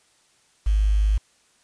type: tone with quantisation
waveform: sine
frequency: 51.7 Hz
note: G#1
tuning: 7 cents flat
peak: -16 dBFS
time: 0.66-1.18 s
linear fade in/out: 10 ms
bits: 7
effects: white hiss -61 dBFS RMS until 1.63 s + resampled to 22050 Hz